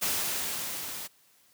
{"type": "noise with level ramp", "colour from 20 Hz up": "white", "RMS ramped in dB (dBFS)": [-28, -39], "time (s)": [0.01, 1.08], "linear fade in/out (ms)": 20, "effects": ["white hiss -63 dBFS RMS until 1.53 s", "high-pass 80 Hz 12 dB/octave"]}